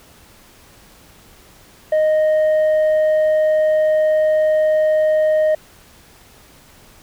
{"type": "tone with tanh clipping", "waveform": "sine", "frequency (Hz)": 620, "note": "D#5", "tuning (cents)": -6, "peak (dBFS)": -13, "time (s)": [1.92, 5.55], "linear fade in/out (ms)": 5, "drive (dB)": 3, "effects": ["pink hiss -47 dBFS RMS until 7.02 s"]}